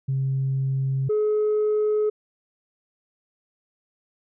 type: tone pair in turn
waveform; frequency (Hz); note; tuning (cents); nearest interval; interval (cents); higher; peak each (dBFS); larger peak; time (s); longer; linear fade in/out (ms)
sine; 134.3 / 424.9; C3 / G#4; +46 / +40; octave + minor sixth; 1994; second; -20 / -17; second; 0.08-1.09 / 1.09-2.1; neither; 10
effects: tanh soft clip ceiling -17 dBFS